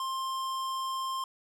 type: tone with hard clipping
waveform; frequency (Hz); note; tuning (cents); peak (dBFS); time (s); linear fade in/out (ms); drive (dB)
sine; 1056; C6; +16; -33; 0-1.24; 2; 16
effects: none